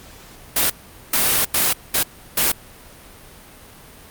white noise bursts at uneven times, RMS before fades -17 dBFS, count 5, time 0.56-0.7 / 1.13-1.45 / 1.54-1.73 / 1.94-2.03 / 2.37-2.52 s, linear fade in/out 5 ms, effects pink hiss -43 dBFS RMS until 4.1 s + Opus 48 kbps

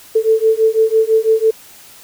sine beating tone pair, 440 / 446 Hz, A4 / A4, 0 / +23 cents, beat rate 6 Hz, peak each -13 dBFS, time 0.15-1.51 s, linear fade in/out 10 ms, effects white hiss -41 dBFS RMS until 2.03 s

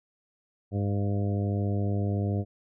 harmonic tone with a mistuned harmonic, 101.3 Hz, G#2, 43 cents flat, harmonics 1 / 2 / 3 / 4 / 5 / 6 / 7, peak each -26 / -32 / -36 / -38 / -40 / -42 / -43 dBFS, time 0.71-2.45 s, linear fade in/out 50 ms, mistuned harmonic 7, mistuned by -18 cents, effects none

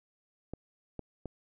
clicks, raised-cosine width 2 ms, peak -25 dBFS, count 3, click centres 0.536 / 0.993 / 1.257 s, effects none

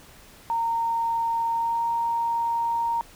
sine tone with pitch glide, 921 to 929.6 Hz, A#5 to A#5, -21 to -5 cents, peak -22 dBFS, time 0.5-3.01 s, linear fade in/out 0 ms, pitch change +16 cents, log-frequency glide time 1.55-1.85 s, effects pink hiss -50 dBFS RMS until 3.15 s

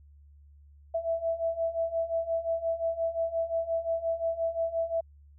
sine beating tone pair, 658 / 663.7 Hz, E5 / E5, -3 / +12 cents, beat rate 5.7 Hz, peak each -32 / -29 dBFS, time 0.94-5.01 s, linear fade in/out 10 ms, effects added 72 Hz sine -52 dBFS peak until 5.38 s

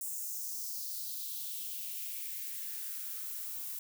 violet noise with high-pass filter sweep, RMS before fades -40 dBFS, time 0.01-3.79 s, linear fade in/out 2 ms, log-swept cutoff 7700 to 910 Hz, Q 2.7, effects none

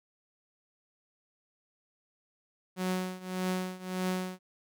sawtooth tone with tremolo, 184.5 Hz, F#3, 5 cents flat, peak -24 dBFS, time 2.76-4.39 s, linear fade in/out 50 ms, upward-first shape triangle, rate 1.7 Hz, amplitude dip 90%, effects none

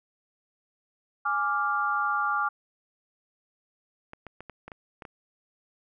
sine chord, D diminished, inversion second, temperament equal, 830.6 / 1174.7 / 1396.9 Hz, Ab5 / D6 / F6, 0 / 0 / 0 cents, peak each -31 / -27 / -28 dBFS, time 1.25-2.49 s, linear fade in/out 10 ms
clicks, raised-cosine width 0.5 ms, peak -26 dBFS, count 8, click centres 4.134 / 4.267 / 4.406 / 4.497 / 4.68 / 4.718 / 5.022 / 5.052 s
effects none

